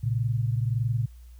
sine tone pair together, 114.2 / 135.81 Hz, A#2 / C#3, -35 / -35 cents, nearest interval minor third, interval 300 cents, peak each -24 / -29 dBFS, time 0.03-1.06 s, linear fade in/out 10 ms, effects added 60 Hz sine -44 dBFS peak until 1.39 s + white hiss -64 dBFS RMS until 1.39 s

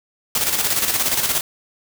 white noise with tremolo, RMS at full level -18 dBFS, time 0.35-1.41 s, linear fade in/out 2 ms, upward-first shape square, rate 17 Hz, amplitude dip 50%, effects none

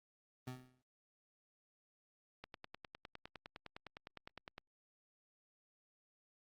25% pulse tone with exponential decay, 127.2 Hz, C3, 48 cents flat, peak -38 dBFS, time 0.47-0.82 s, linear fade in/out 5 ms, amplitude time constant 76 ms
click train, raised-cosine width 0.3 ms, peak -32 dBFS, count 22, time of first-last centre 2.44-4.581 s, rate 9.81 Hz
effects Opus 32 kbps

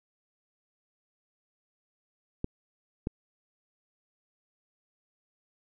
clicks, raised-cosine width 3 ms, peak -17 dBFS, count 2, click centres 2.444 / 3.071 s, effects none

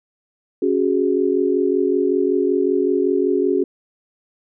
sine chord, C# suspended fourth, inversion none, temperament equal, 277.2 / 370 / 415.3 Hz, C#4 / F#4 / G#4, 0 / 0 / 0 cents, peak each -21 / -18 / -20 dBFS, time 0.62-3.64 s, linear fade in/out 5 ms, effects none

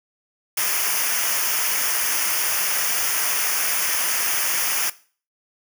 white noise with comb filter, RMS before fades -22 dBFS, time 0.57-4.9 s, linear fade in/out 5 ms, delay 0.25 ms, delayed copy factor -0.8, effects noise-tail reverb RT60 0.4 s tail -18 dB re dry

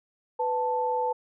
sine tone pair together, 497.2 / 881.1 Hz, B4 / A5, +12 / +2 cents, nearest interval minor seventh, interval 990 cents, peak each -28 / -26 dBFS, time 0.39-1.13 s, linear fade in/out 10 ms, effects none

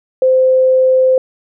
sine tone, 518 Hz, C5, 17 cents flat, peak -7 dBFS, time 0.22-1.18 s, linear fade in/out 2 ms, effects none

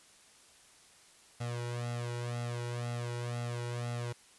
sawtooth tone with flanger, 120 Hz, B2, 49 cents flat, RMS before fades -37 dBFS, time 1.4-4.13 s, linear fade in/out 10 ms, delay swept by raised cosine 1.5 to 2.09 ms, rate 2 Hz, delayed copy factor +1, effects white hiss -60 dBFS RMS until 4.38 s + resampled to 24000 Hz

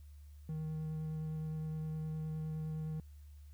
triangle tone with vibrato, 156.6 Hz, D#3, 11 cents sharp, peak -35 dBFS, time 0.49-3 s, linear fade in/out 2 ms, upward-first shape sine, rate 9.7 Hz, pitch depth 9 cents each way, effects added 73 Hz sine -51 dBFS peak until 3.53 s + white hiss -73 dBFS RMS until 3.53 s

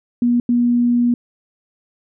sine tone bursts at uneven times, 240.8 Hz, B3, 44 cents flat, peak -12 dBFS, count 2, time 0.22-0.4 / 0.49-1.14 s, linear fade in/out 2 ms, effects none

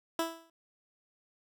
15% pulse tone with exponential decay, 329.6 Hz, E4, in tune, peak -20 dBFS, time 0.19-0.5 s, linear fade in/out 2 ms, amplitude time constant 67 ms, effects none

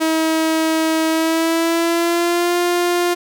sawtooth tone with pitch glide, 320 to 351 Hz, D#4 to F4, +49 to +9 cents, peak -11 dBFS, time 0-3.15 s, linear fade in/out 20 ms, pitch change +160 cents, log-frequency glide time 1.08-2.57 s, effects none

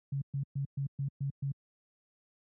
sine tone bursts, 138.59 Hz, C#3, in tune, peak -30 dBFS, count 7, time 0.12-1.519 s, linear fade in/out 5 ms, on 97 ms, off 120 ms, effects high-pass 80 Hz 12 dB/octave

